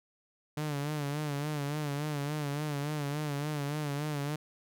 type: tone with vibrato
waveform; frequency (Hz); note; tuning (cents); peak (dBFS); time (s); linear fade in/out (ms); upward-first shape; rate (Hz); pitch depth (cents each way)
sawtooth; 146.83; D3; 0; -28; 0.57-4.36; 5; sine; 3.5; 71
effects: none